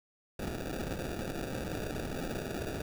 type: noise with sample-and-hold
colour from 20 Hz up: white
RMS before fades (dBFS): -37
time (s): 0.39-2.82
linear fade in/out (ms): 5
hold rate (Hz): 1050
effects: none